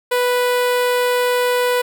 sawtooth tone with notch filter, 493.4 Hz, B4, 2 cents flat, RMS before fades -17 dBFS, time 0.11-1.82 s, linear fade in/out 10 ms, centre 6100 Hz, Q 1.8, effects none

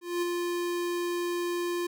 square tone with ADSR envelope, 349.2 Hz, F4, in tune, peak -26 dBFS, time 0.01-1.87 s, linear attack 210 ms, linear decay 19 ms, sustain -3 dB, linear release 8 ms, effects none

